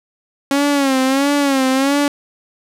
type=tone with vibrato; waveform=sawtooth; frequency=274.1 Hz; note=C#4; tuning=19 cents flat; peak=-9 dBFS; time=0.51-2.08 s; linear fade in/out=2 ms; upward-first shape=sine; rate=1.5 Hz; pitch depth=87 cents each way; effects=low-pass 12000 Hz 12 dB/octave